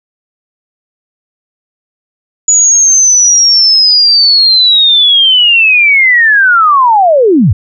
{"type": "linear sweep", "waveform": "sine", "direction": "down", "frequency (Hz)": [6900, 74.2], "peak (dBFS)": -3, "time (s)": [2.48, 7.53], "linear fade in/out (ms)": 5, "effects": []}